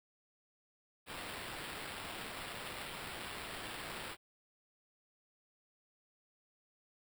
violet noise with sample-and-hold, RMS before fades -45 dBFS, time 1.06-4.17 s, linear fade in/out 50 ms, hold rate 6300 Hz, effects none

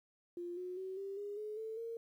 sine tone with pitch steps, 349.2 / 363.2 / 377.7 / 392.9 / 408.6 / 425 / 442 / 459.7 Hz, F4 / F#4 / F#4 / G4 / G#4 / G#4 / A4 / A#4, 0 / -32 / +36 / +4 / -28 / +40 / +8 / -24 cents, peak -40 dBFS, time 0.37-1.97 s, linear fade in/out 2 ms, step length 200 ms, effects 12-bit

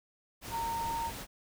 sine tone in noise, 920 Hz, A#5, 23 cents flat, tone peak -32 dBFS, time 0.5-1.12 s, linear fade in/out 50 ms, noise pink, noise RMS -42 dBFS, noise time 0.41-1.27 s, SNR +7 dB, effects none

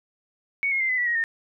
sine tone with pitch steps, 2227 / 2155 / 2085 / 2018 / 1952.2 / 1889 / 1827.8 Hz, C#7 / C#7 / C7 / B6 / B6 / A#6 / A#6, +7 / -49 / -7 / +37 / -21 / +22 / -35 cents, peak -21 dBFS, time 0.63-1.239 s, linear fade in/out 0 ms, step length 87 ms, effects none

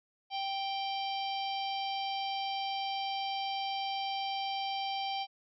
harmonic tone, 784 Hz, G5, in tune, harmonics 1 / 3 / 4 / 5 / 6 / 7, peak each -34 / -44 / -40 / -48 / -45 / -50 dBFS, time 0.3-5.27 s, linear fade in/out 50 ms, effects none

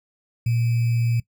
sine tone with sample-and-hold, 117.5 Hz, A#2, 14 cents sharp, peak -18 dBFS, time 0.46-1.2 s, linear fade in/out 5 ms, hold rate 2450 Hz, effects noise-tail reverb RT60 0.1 s tail -20 dB re dry

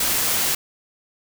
white noise, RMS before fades -21 dBFS, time 0-0.55 s, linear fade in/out 5 ms, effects none

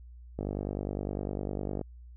click train, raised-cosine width 2 ms, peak -20 dBFS, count 72, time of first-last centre 0.39-1.813 s, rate 49.9 Hz, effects added 60 Hz sine -46 dBFS peak until 2.16 s

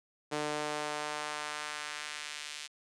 sawtooth tone with high-pass filter sweep, 149.8 Hz, D3, 35 cents sharp, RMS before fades -38 dBFS, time 0.31-2.68 s, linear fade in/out 20 ms, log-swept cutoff 390 to 3000 Hz, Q 0.98, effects resampled to 22050 Hz + 10-bit

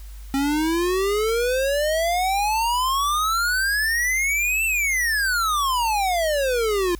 square exponential two-way sweep, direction up then down, 269.4 to 2700 to 341.4 Hz, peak -20 dBFS, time 0.34-6.95 s, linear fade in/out 0 ms, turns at 4.65 s, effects added 50 Hz sine -35 dBFS peak until 6.99 s + white hiss -51 dBFS RMS until 6.99 s

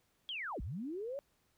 sine linear two-way sweep, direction down then up, 3345 to 41.68 to 579 Hz, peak -38 dBFS, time 0.29-1.19 s, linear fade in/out 0 ms, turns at 0.61 s, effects pink hiss -75 dBFS RMS until 1.57 s

